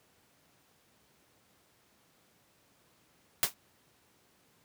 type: noise with exponential decay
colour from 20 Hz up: white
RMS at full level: -22 dBFS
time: 3.43-3.54 s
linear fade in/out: 0 ms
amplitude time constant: 22 ms
effects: pink hiss -67 dBFS RMS until 4.64 s + high-pass 100 Hz 12 dB/octave